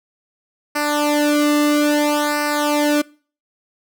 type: tone with flanger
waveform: sawtooth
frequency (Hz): 295.3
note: D4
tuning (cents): +10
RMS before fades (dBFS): -17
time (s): 0.75-3.02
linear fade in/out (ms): 10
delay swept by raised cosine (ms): 0.29 to 1.27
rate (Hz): 0.6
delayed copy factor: -0.9
effects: noise-tail reverb RT60 0.4 s tail -23 dB re dry